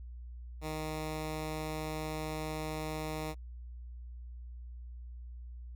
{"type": "tone", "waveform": "10% pulse", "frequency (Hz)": 155.56, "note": "D#3", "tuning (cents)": 0, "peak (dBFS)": -28, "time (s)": [0.61, 3.35], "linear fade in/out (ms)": 50, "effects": ["added 60 Hz sine -43 dBFS peak until 5.75 s"]}